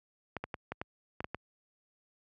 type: clicks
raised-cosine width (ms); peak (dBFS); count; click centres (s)
0.5; -21; 8; 0.367 / 0.44 / 0.542 / 0.72 / 0.815 / 1.205 / 1.244 / 1.346
effects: high-pass 60 Hz 12 dB/octave